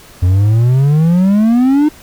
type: exponential sweep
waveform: triangle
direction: up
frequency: 87.31 to 308.6 Hz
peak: -5 dBFS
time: 0.22-1.89 s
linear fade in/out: 10 ms
effects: pink hiss -39 dBFS RMS until 2.02 s